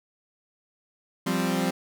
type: chord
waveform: sawtooth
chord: F suspended second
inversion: none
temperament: equal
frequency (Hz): 174.61 / 196 / 261.6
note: F3 / G3 / C4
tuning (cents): 0 / 0 / 0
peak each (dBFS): -24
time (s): 1.26-1.71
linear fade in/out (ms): 10
effects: none